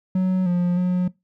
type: tone with pitch steps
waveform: triangle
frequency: 185.7 / 176.8 / 180.7 Hz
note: F#3 / F3 / F#3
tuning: +7 / +22 / -41 cents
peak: -15 dBFS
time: 0.15-1.08 s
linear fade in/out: 5 ms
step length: 310 ms
effects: noise-tail reverb RT60 0.2 s tail -21 dB re dry